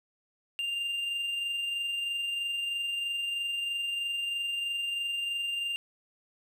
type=tone with amplitude modulation; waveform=triangle; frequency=2794 Hz; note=F7; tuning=in tune; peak=-27 dBFS; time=0.59-5.76 s; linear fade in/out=0 ms; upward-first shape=sine; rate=23.1 Hz; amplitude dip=30%; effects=none